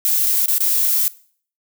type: noise with dropouts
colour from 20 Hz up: violet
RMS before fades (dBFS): -17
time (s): 0.05-1.08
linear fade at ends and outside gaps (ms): 0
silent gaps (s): 0.264-0.268 / 0.458-0.482 / 0.581-0.605
effects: noise-tail reverb RT60 0.5 s tail -20 dB re dry